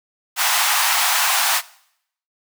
pink high-pass noise, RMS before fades -18 dBFS, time 0.36-1.62 s, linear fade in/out 50 ms, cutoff 750 Hz, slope 48 dB/octave, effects noise-tail reverb RT60 0.7 s tail -20 dB re dry

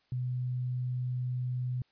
sine tone, 125.4 Hz, B2, 27 cents sharp, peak -30 dBFS, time 0.12-1.82 s, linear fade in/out 2 ms, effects white hiss -71 dBFS RMS until 1.91 s + resampled to 11025 Hz

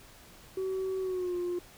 sine tone with pitch glide, 379 to 353.6 Hz, F#4 to F4, +42 to +22 cents, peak -28 dBFS, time 0.57-1.59 s, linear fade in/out 5 ms, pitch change -120 cents, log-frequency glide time 1-1.36 s, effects tanh soft clip ceiling -28 dBFS + pink hiss -54 dBFS RMS until 1.77 s

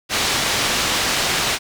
white low-pass noise, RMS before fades -20 dBFS, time 0.09-1.59 s, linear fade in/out 50 ms, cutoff 5100 Hz, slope 12 dB/octave, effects none

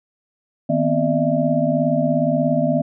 sine tone cluster, 156.9 / 241.8 / 258.7 / 599 / 661 Hz, D#3 / B3 / C4 / D5 / E5, +15 / -36 / -19 / +34 / +5 cents, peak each -22 dBFS, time 0.69-2.82 s, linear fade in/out 10 ms, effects none

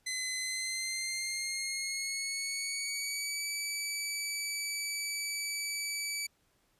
15% pulse tone with pitch glide, 2037 to 2300 Hz, C7 to D7, -47 to -37 cents, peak -27 dBFS, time 0.06-6.27 s, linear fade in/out 10 ms, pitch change +210 cents, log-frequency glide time 0.38-3.48 s, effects pink hiss -72 dBFS RMS until 6.79 s + resampled to 32000 Hz

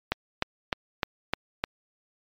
click train, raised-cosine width 0.3 ms, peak -8 dBFS, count 6, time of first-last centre 0.12-1.64 s, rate 3.29 Hz, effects MP3 96 kbps

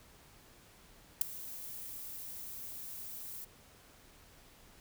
violet noise with ADSR envelope, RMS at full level -24 dBFS, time 1.21-3.45 s, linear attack 6 ms, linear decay 4 ms, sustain -21 dB, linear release 11 ms, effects pink hiss -60 dBFS RMS until 4.8 s

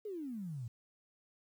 sine exponential sweep, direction down, 440 to 110 Hz, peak -39 dBFS, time 0.05-0.68 s, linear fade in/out 5 ms, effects 11-bit

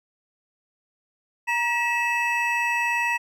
triangle tone cluster, 942 / 1924 / 2617 Hz, A#5 / B6 / E7, +18 / -46 / -13 cents, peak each -24 dBFS, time 1.47-3.18 s, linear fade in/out 20 ms, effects none

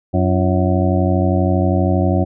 harmonic tone with a mistuned harmonic, 92.5 Hz, F#2, in tune, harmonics 1 / 2 / 3 / 4 / 6 / 7 / 8, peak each -16 / -19 / -21 / -22 / -24 / -24 / -25 dBFS, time 0.13-2.25 s, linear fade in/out 20 ms, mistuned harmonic 4, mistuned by -110 cents, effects none

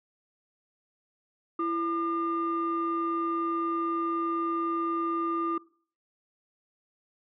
sine tone pair together, 333.6 / 1204 Hz, E4 / D6, +21 / +43 cents, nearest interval octave + minor seventh, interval 2222 cents, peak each -28 dBFS, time 1.59-5.58 s, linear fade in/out 5 ms, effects noise-tail reverb RT60 0.5 s tail -23 dB re dry + tanh soft clip ceiling -21 dBFS

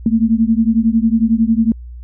sine beating tone pair, 220.8 / 231.8 Hz, A3 / A#3, +6 / -10 cents, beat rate 11 Hz, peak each -13 / -14 dBFS, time 0.06-1.72 s, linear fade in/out 2 ms, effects added 60 Hz sine -29 dBFS peak until 2.03 s

